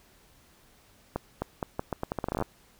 accelerating click train, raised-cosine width 1 ms, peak -15 dBFS, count 17, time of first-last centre 1.16-2.423 s, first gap 260 ms, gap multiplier 0.8, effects pink hiss -60 dBFS RMS until 2.79 s

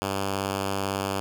5% pulse tone, 98 Hz, G2, in tune, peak -15 dBFS, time 0.02-1.2 s, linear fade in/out 0 ms, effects none

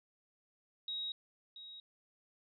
sine tone with echo, 3800 Hz, A#7, 33 cents sharp, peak -37 dBFS, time 0.88-1.12 s, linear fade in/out 2 ms, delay 680 ms, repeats 1, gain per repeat -11 dB, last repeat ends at 1.8 s, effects none

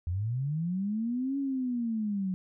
sine linear two-way sweep, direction up then down, 81.7 to 280.1 to 182.4 Hz, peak -28 dBFS, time 0.07-2.34 s, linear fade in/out 0 ms, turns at 1.38 s, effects none

